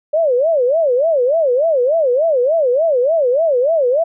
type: tone with vibrato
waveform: sine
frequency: 569 Hz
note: C#5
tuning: 45 cents sharp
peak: -11 dBFS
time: 0.13-4.04 s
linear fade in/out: 10 ms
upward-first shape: sine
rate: 3.4 Hz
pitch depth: 280 cents each way
effects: none